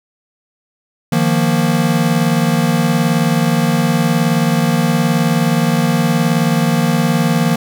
square chord, Eb suspended second, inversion none, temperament equal, 155.56 / 174.61 / 233.1 Hz, Eb3 / F3 / Bb3, 0 / 0 / 0 cents, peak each -17 dBFS, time 1.12-7.56 s, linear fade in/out 5 ms, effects none

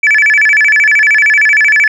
sine tone with vibrato, 1995 Hz, B6, 17 cents sharp, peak -3 dBFS, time 0.03-1.88 s, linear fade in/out 5 ms, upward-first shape square, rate 13 Hz, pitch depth 250 cents each way, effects tanh soft clip ceiling -3 dBFS

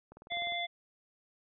click train, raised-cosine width 1 ms, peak -37 dBFS, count 9, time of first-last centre 0.12-0.522 s, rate 19.9 Hz
harmonic tone, 693 Hz, F5, 14 cents flat, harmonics 1 / 3 / 5, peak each -37 / -37 / -37 dBFS, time 0.3-0.67 s, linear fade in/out 20 ms
effects none

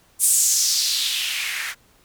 blue noise with band-pass filter sweep, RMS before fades -21 dBFS, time 0.19-1.75 s, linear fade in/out 50 ms, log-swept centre 9500 to 1600 Hz, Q 3, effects pink hiss -57 dBFS RMS until 2.04 s

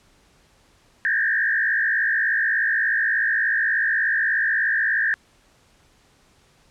sine tone with frequency modulation, 1715 Hz, A6, 45 cents flat, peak -18 dBFS, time 1.05-5.14 s, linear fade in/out 0 ms, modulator 56.6 Hz, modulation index 2.4, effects pink hiss -58 dBFS RMS until 6.7 s + low-pass 9000 Hz 12 dB/octave

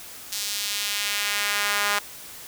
sawtooth tone with high-pass filter sweep, 204.7 Hz, G#3, 25 cents flat, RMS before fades -26 dBFS, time 0.32-1.99 s, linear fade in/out 5 ms, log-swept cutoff 4800 to 1200 Hz, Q 1.1, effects white hiss -41 dBFS RMS until 2.47 s

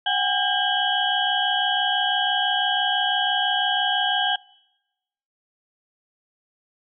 sine tone cluster, 744 / 810 / 1606 / 3002 / 3266 Hz, F#5 / G#5 / G6 / F#7 / G#7, +9 / -43 / +41 / +24 / -30 cents, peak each -26 dBFS, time 0.06-4.36 s, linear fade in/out 5 ms, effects noise-tail reverb RT60 1.0 s tail -26 dB re dry

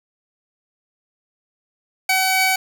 sawtooth tone pair together, 756 / 2271 Hz, F#5 / C#7, +37 / +41 cents, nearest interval octave + perfect fifth, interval 1904 cents, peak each -15 dBFS, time 2.09-2.56 s, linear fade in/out 5 ms, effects 7-bit

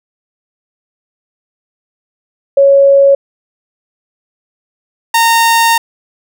sine / sawtooth tone pair in turn, 554.4 / 919.8 Hz, C#5 / A#5, 0 / -23 cents, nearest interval major sixth, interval 877 cents, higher second, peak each -3 dBFS, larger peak neither, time 2.57-3.15 / 5.14-5.78 s, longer second, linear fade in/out 5 ms, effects none

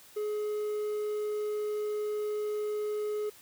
triangle tone, 421.7 Hz, G#4, 26 cents sharp, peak -28 dBFS, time 0.16-3.3 s, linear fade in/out 10 ms, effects white hiss -55 dBFS RMS until 3.41 s

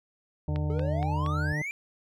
harmonic tone, 150 Hz, D3, 37 cents sharp, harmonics 1 / 2 / 3 / 4 / 5 / 6, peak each -29 / -38 / -44 / -41 / -49 / -47 dBFS, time 0.48-1.62 s, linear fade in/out 2 ms
sine tone with vibrato, 82.41 Hz, E2, in tune, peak -29 dBFS, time 0.48-1.53 s, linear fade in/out 5 ms, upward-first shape sine, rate 8.5 Hz, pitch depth 10 cents each way
click train, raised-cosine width 0.3 ms, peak -23 dBFS, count 4, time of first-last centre 0.56-1.263 s, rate 4.27 Hz
triangle exponential sweep, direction up, 422.2 to 2400 Hz, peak -30 dBFS, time 0.7-1.71 s, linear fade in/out 0 ms
effects none

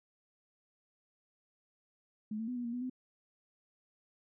sine tone with pitch steps, 214 / 224.3 / 249 / 243 / 234.7 / 246 / 254.9 Hz, A3 / A3 / B3 / B3 / A#3 / B3 / C4, -48 / +34 / +14 / -28 / +12 / -7 / -45 cents, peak -35 dBFS, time 2.31-2.898 s, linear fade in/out 5 ms, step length 84 ms, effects none

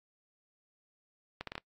accelerating click train, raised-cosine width 0.3 ms, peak -22 dBFS, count 5, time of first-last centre 1.41-1.58 s, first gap 63 ms, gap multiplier 0.74, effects noise-tail reverb RT60 0.1 s tail -24 dB re dry + AAC 48 kbps

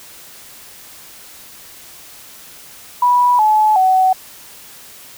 sine tone with pitch steps, 980 / 858.1 / 751.3 Hz, B5 / A5 / F#5, -14 / -44 / +26 cents, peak -9 dBFS, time 3.02-4.13 s, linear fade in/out 5 ms, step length 370 ms, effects white hiss -39 dBFS RMS until 5.17 s

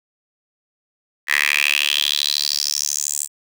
10% pulse tone with high-pass filter sweep, 72.9 Hz, D2, 12 cents flat, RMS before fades -20 dBFS, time 1.27-3.28 s, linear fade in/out 50 ms, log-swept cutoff 1900 to 8100 Hz, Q 5.3, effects none

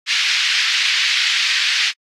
pink band-pass noise, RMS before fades -18 dBFS, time 0.06-1.93 s, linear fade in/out 50 ms, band 2000 to 4900 Hz, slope 24 dB/octave, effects AAC 48 kbps

